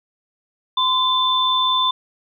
sine tone pair together, 1030 / 3535 Hz, C6 / A7, -28 / +7 cents, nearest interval octave + major sixth, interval 2135 cents, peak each -18 dBFS, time 0.77-1.91 s, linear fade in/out 5 ms, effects none

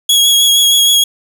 sawtooth tone with vibrato, 3322 Hz, G#7, in tune, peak -4 dBFS, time 0.09-1.04 s, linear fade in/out 5 ms, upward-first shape triangle, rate 6.4 Hz, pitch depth 24 cents each way, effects none

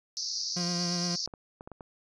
pink band-pass noise, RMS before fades -34 dBFS, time 0.17-1.26 s, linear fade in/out 0 ms, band 4400 to 6000 Hz, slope 96 dB/octave
40% pulse tone with vibrato, 175.2 Hz, F3, 6 cents sharp, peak -30 dBFS, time 0.56-1.16 s, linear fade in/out 10 ms, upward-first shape triangle, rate 8.6 Hz, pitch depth 28 cents each way
clicks, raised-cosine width 1 ms, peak -29 dBFS, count 6, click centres 1.276 / 1.338 / 1.609 / 1.675 / 1.717 / 1.808 s
effects resampled to 24000 Hz

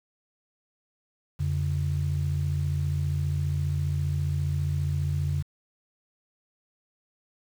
sine tone pair together, 87.31 / 142.16 Hz, F2 / C#3, 0 / +44 cents, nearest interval minor sixth, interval 844 cents, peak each -26 dBFS, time 1.39-5.43 s, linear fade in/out 20 ms, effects tanh soft clip ceiling -18 dBFS + 8-bit

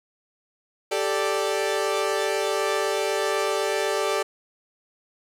sawtooth chord, G suspended second, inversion none, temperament equal, 392 / 440 / 587.3 Hz, G4 / A4 / D5, 0 / 0 / 0 cents, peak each -23 dBFS, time 0.91-4.23 s, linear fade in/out 10 ms, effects low-pass 11000 Hz 12 dB/octave + 9-bit

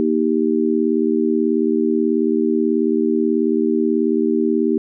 harmonic tone, 78.4 Hz, D#2, 14 cents sharp, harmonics 3 / 4 / 5, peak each -19 / -19 / -19 dBFS, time 0-4.78 s, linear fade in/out 0 ms, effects none

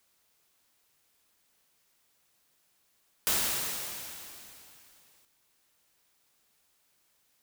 white noise with exponential decay, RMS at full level -26 dBFS, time 3.27-5.25 s, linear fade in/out 0 ms, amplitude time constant 430 ms, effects white hiss -71 dBFS RMS until 7.42 s

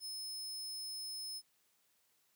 sawtooth tone, 5200 Hz, E8, 24 cents flat, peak -39 dBFS, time 0-1.42 s, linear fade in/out 50 ms, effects white hiss -75 dBFS RMS until 2.35 s + high-pass 80 Hz 12 dB/octave

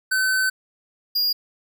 square tone pair in turn, 1524 / 4838 Hz, G6 / D#8, -49 / -49 cents, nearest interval octave + minor sixth, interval 2000 cents, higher second, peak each -19 dBFS, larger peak neither, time 0.11-0.5 / 1.15-1.33 s, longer first, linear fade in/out 10 ms, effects none

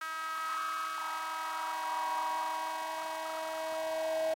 sawtooth tone with high-pass filter sweep, 319.7 Hz, D#4, 47 cents sharp, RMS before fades -36 dBFS, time 0.01-4.34 s, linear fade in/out 5 ms, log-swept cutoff 1400 to 650 Hz, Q 7.3, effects AAC 48 kbps

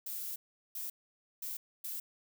violet noise bursts at uneven times, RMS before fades -40 dBFS, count 4, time 0.06-0.36 / 0.75-0.9 / 1.42-1.57 / 1.84-2 s, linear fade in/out 5 ms, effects none

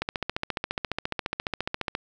click train, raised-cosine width 0.3 ms, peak -11 dBFS, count 29, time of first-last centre 0.02-1.951 s, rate 14.5 Hz, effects none

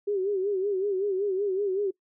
sine tone with vibrato, 392 Hz, G4, in tune, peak -24 dBFS, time 0.07-1.91 s, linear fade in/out 10 ms, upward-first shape sine, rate 5.3 Hz, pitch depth 100 cents each way, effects noise-tail reverb RT60 0.1 s tail -21 dB re dry

